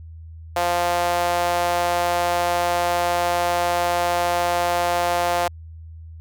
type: tone with high-pass filter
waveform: sawtooth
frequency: 174.61 Hz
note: F3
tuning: in tune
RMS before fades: -21 dBFS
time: 0.56-5.48 s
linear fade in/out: 5 ms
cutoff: 660 Hz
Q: 3
effects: added 81 Hz sine -36 dBFS peak until 6.2 s